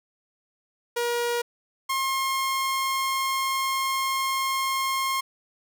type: tone pair in turn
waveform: sawtooth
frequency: 476.7 / 1070.2 Hz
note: A#4 / C6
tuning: +39 / +39 cents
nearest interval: octave + major second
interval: 1400 cents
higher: second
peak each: -20 dBFS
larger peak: neither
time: 0.96-1.42 / 1.89-5.21 s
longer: second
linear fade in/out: 10 ms
effects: none